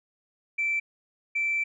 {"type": "tone pair in turn", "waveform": "sine", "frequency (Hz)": [2333, 2333], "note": ["D7", "D7"], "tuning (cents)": [-12, -12], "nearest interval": "unison", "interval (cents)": 0, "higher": "neither", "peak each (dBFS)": -23, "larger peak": "neither", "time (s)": [[0.58, 0.8], [1.35, 1.64]], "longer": "second", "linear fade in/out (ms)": 10, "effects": ["tanh soft clip ceiling -19 dBFS"]}